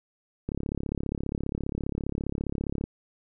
click train, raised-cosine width 3 ms, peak -17 dBFS, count 83, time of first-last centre 0.49-2.84 s, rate 34.9 Hz, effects none

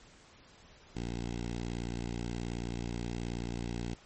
10% pulse tone with notch filter, 58.7 Hz, A#1, 13 cents sharp, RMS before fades -37 dBFS, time 0.95-3.95 s, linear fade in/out 10 ms, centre 1200 Hz, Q 1, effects pink hiss -58 dBFS RMS until 4.05 s + MP3 32 kbps

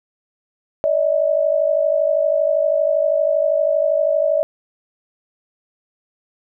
sine tone pair together, 580 / 632.6 Hz, D5 / D#5, -22 / +29 cents, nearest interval major second, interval 151 cents, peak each -17 dBFS, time 0.84-4.43 s, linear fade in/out 0 ms, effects none

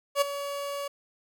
30% pulse tone with ADSR envelope, 566 Hz, C#5, 36 cents sharp, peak -16 dBFS, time 0.15-0.88 s, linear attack 64 ms, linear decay 13 ms, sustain -13 dB, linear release 7 ms, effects none

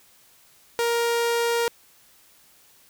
sawtooth tone, 469 Hz, A#4, 11 cents sharp, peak -17 dBFS, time 0.79-1.68 s, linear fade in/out 0 ms, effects white hiss -56 dBFS RMS until 2.89 s

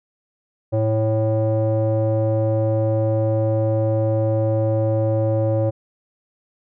square tone with low-pass filter, 110 Hz, A2, in tune, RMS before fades -19 dBFS, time 0.72-5.71 s, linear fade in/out 20 ms, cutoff 580 Hz, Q 4.5, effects none

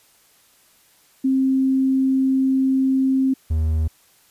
sine / triangle tone pair in turn, 265 / 78.96 Hz, C4 / D#2, +22 / +26 cents, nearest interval octave + major sixth, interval 2096 cents, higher first, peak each -15 dBFS, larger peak neither, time 1.24-3.34 / 3.5-3.88 s, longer first, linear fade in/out 10 ms, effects white hiss -56 dBFS RMS until 4.3 s + resampled to 32000 Hz

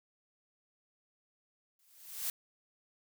blue noise with exponential growth, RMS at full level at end -33 dBFS, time 1.79-2.3 s, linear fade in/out 2 ms, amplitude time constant 110 ms, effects none

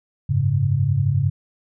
sine chord, F# suspended second, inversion none, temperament equal, 92.5 / 103.83 / 138.59 Hz, F#2 / G#2 / C#3, 0 / 0 / 0 cents, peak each -25 / -20 / -19 dBFS, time 0.29-1.3 s, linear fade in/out 10 ms, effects none

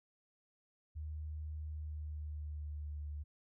sine tone with pitch glide, 76.7 to 73.96 Hz, D#2 to D2, -24 to +13 cents, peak -40 dBFS, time 0.95-3.24 s, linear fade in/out 20 ms, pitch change -63 cents, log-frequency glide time 1.66-3.09 s, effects none

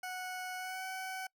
20% pulse tone with pitch glide, 737 to 754.7 Hz, F#5 to F#5, -7 to +34 cents, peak -34 dBFS, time 0.03-1.27 s, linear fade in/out 5 ms, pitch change +41 cents, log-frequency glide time 0.57-0.85 s, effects noise-tail reverb RT60 0.1 s tail -25 dB re dry

